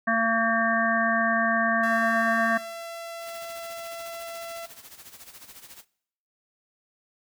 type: harmonic tone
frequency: 227.1 Hz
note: A#3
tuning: 45 cents flat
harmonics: 1 / 3 / 5 / 7 / 8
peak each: -27 / -27 / -27 / -27 / -27 dBFS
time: 0.07-2.58 s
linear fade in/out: 10 ms
type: tone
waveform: sawtooth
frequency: 673 Hz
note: E5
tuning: 36 cents sharp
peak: -32 dBFS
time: 1.83-4.66 s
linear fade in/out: 5 ms
type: noise with tremolo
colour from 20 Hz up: white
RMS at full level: -44 dBFS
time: 3.2-5.85 s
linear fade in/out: 50 ms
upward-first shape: sine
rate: 14 Hz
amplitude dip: 70%
effects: noise-tail reverb RT60 0.7 s tail -22 dB re dry